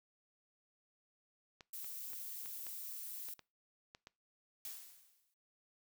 clicks, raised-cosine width 0.2 ms, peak -35 dBFS, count 9, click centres 1.608 / 1.845 / 2.133 / 2.459 / 2.667 / 3.287 / 3.393 / 3.949 / 4.071 s
violet noise, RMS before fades -46 dBFS, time 1.73-3.34 s, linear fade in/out 5 ms
blue noise with exponential decay, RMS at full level -44 dBFS, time 4.65-5.34 s, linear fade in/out 1 ms, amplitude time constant 150 ms
effects noise-tail reverb RT60 0.3 s tail -23 dB re dry

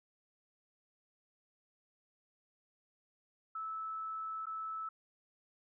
sine tone with dropouts, 1308 Hz, E6, 14 cents flat, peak -38 dBFS, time 3.55-4.89 s, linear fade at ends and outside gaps 5 ms, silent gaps 4.457-4.467 s, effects none

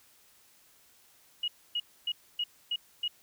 sine tone bursts, 2892 Hz, F#7, 40 cents flat, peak -28 dBFS, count 6, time 1.43-3.08 s, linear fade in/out 5 ms, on 50 ms, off 270 ms, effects white hiss -62 dBFS RMS until 3.22 s

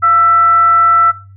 sine tone with frequency modulation, 1332 Hz, E6, 18 cents sharp, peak -6 dBFS, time 0.02-1.12 s, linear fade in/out 20 ms, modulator 638 Hz, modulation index 0.21, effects noise-tail reverb RT60 0.4 s tail -19 dB re dry + added 97 Hz sine -35 dBFS peak until 1.36 s

